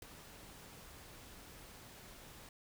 pink noise with ADSR envelope, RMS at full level -45 dBFS, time 0.02-2.49 s, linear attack 4 ms, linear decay 7 ms, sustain -10 dB, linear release 3 ms, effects none

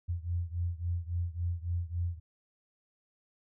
sine beating tone pair, 85.3 / 88.9 Hz, F2 / F2, -40 / +31 cents, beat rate 3.6 Hz, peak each -33 / -35 dBFS, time 0.08-2.2 s, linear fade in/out 20 ms, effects none

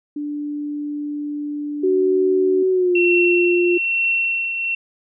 sine tone, 293.7 Hz, D4, in tune, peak -23 dBFS, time 0.16-2.63 s, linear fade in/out 5 ms
sine tone with pitch glide, 375 to 351.9 Hz, F#4 to F4, +23 to +13 cents, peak -14 dBFS, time 1.83-3.78 s, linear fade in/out 10 ms, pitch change -110 cents, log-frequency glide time 2.7-2.97 s
sine tone with tremolo, 2715 Hz, F7, 50 cents flat, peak -15 dBFS, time 2.95-4.75 s, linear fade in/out 5 ms, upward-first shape triangle, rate 1.1 Hz, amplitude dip 55%
effects none

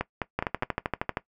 two click trains, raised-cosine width 0.5 ms, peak -12 / -11 dBFS, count 4 / 11, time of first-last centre 0.01-0.632 / 0.39-1.171 s, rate 4.82 / 12.8 Hz, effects noise-tail reverb RT60 0.1 s tail -18 dB re dry

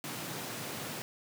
pink high-pass noise, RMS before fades -40 dBFS, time 0.04-1.02 s, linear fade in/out 0 ms, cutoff 110 Hz, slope 48 dB/octave, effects none

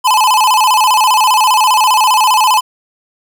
square tone with vibrato, 935 Hz, A#5, 5 cents sharp, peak -8 dBFS, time 0.04-2.61 s, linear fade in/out 20 ms, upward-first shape square, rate 15 Hz, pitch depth 140 cents each way, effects none

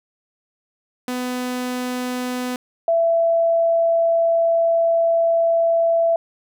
sawtooth / sine tone pair in turn, 250 / 667.4 Hz, B3 / E5, +21 / +21 cents, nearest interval octave + perfect fourth, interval 1700 cents, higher second, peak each -19 / -14 dBFS, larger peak second, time 1.08-2.56 / 2.88-6.16 s, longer second, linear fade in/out 2 ms, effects none

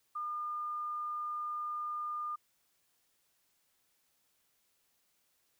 sine tone, 1210 Hz, D#6, 49 cents flat, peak -35 dBFS, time 0.15-2.36 s, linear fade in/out 10 ms, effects white hiss -75 dBFS RMS until 5.59 s

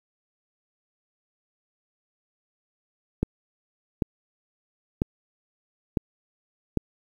clicks, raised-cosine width 3 ms, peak -9 dBFS, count 5, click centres 3.23 / 4.022 / 5.019 / 5.972 / 6.773 s, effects 8-bit

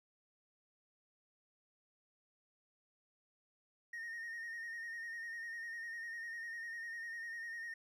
triangle tone with vibrato, 1850 Hz, A#6, 14 cents flat, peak -40 dBFS, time 3.93-7.74 s, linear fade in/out 5 ms, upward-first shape square, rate 10 Hz, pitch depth 29 cents each way, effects tanh soft clip ceiling -36 dBFS

